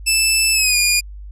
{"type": "tone with pitch glide", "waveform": "15% pulse", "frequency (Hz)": [2637, 2432], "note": ["E7", "D#7"], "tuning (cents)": [0, -40], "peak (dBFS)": -6, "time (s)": [0.06, 1.01], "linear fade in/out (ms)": 20, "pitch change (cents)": -140, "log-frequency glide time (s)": [0.53, 0.77], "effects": ["added 50 Hz sine -31 dBFS peak until 1.31 s", "resampled to 32000 Hz"]}